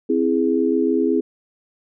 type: chord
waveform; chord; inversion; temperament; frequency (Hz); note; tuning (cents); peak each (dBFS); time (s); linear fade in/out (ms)
sine; C augmented; none; equal; 261.6 / 329.6 / 415.3; C4 / E4 / G#4; 0 / 0 / 0; -20; 0.09-1.21; 10
effects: none